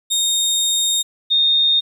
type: tone pair in turn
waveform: 25% pulse / sine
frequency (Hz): 3694 / 3676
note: A#7 / A#7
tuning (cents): -16 / -25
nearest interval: unison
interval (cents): 9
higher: first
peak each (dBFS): -12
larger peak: neither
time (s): 0.1-1.03 / 1.3-1.81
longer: first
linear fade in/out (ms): 20
effects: 9-bit